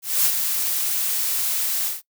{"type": "noise with ADSR envelope", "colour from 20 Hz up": "blue", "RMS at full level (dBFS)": -17, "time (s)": [0.02, 2.02], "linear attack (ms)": 230, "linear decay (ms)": 62, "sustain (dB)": -6, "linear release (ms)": 170, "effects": ["noise-tail reverb RT60 0.1 s tail -20 dB re dry"]}